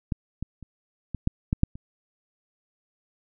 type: clicks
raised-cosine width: 5 ms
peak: -13 / -18 / -29 / -18 / -9 / -10 / -6 / -27 dBFS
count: 8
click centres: 0.122 / 0.426 / 0.627 / 1.147 / 1.274 / 1.529 / 1.634 / 1.755 s
effects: none